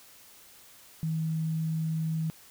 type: tone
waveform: sine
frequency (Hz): 160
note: D#3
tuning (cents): +49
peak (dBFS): -27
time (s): 1.03-2.3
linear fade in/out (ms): 0
effects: white hiss -54 dBFS RMS until 2.5 s